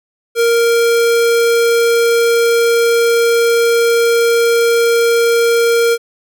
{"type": "tone", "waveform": "square", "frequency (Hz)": 466.2, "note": "A#4", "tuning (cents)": 0, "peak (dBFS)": -10, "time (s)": [0.35, 5.98], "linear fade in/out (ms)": 50, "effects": []}